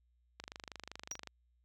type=click train; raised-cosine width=0.2 ms; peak=-27 dBFS; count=23; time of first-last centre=0.4-1.273 s; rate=25.2 Hz
type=tone with exponential decay; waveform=triangle; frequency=5750 Hz; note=F8; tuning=50 cents sharp; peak=-33 dBFS; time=1.11-1.18 s; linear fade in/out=2 ms; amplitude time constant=15 ms
effects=added 60 Hz sine -70 dBFS peak until 1.64 s